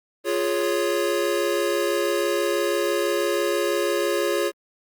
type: chord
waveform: square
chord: Db major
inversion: first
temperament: equal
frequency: 349.2 / 415.3 / 554.4 Hz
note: F4 / Ab4 / Db5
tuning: 0 / 0 / 0 cents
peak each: -26 dBFS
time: 0.24-4.52 s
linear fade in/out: 50 ms
effects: Opus 32 kbps